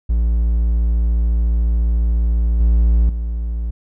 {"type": "tone with level steps", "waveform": "triangle", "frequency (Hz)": 57.1, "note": "A#1", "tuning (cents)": -35, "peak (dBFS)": [-11, -8, -17], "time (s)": [0.09, 3.71], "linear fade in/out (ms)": 10, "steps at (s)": [2.6, 3.09], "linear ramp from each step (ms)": 2, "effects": []}